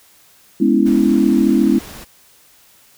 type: chord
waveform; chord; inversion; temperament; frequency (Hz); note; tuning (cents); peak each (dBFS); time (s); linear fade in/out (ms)
sine; C# minor seventh; second; equal with one note detuned; 207.7 / 246.9 / 281.4 / 329.6; G#3 / B3 / C#4 / E4; 0 / 0 / +26 / 0; -16; 0.6-1.79; 10
type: noise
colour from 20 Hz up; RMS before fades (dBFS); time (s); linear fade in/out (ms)
pink; -35; 0.85-2.05; 20
effects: white hiss -50 dBFS RMS until 2.97 s